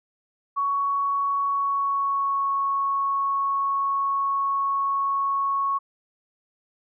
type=tone with pitch glide; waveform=sine; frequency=1117 to 1104.8 Hz; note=C#6 to C#6; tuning=+13 to -6 cents; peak=-21 dBFS; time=0.56-5.79 s; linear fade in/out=20 ms; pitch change=-19 cents; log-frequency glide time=1.47-2.5 s; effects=none